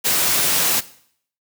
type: noise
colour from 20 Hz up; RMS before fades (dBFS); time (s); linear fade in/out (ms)
white; -18; 0.04-0.81; 20
effects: noise-tail reverb RT60 0.6 s tail -17 dB re dry + high-pass 100 Hz 12 dB/octave